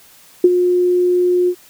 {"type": "tone with ADSR envelope", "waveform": "sine", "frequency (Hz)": 358.1, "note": "F4", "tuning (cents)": 43, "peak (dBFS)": -3, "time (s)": [0.44, 1.55], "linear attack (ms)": 4, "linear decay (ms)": 40, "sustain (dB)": -8, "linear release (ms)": 67, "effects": ["white hiss -46 dBFS RMS until 1.69 s"]}